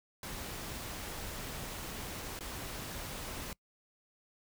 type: noise with dropouts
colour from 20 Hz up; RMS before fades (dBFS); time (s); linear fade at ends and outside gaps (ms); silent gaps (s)
pink; -42; 0.23-3.53; 2; 2.391-2.407
effects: noise-tail reverb RT60 0.1 s tail -24 dB re dry